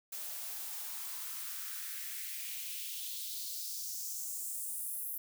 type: noise with high-pass filter sweep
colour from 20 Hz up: blue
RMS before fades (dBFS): -41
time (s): 0.12-5.18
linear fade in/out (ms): 5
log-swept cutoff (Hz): 540 to 12000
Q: 2.4
effects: none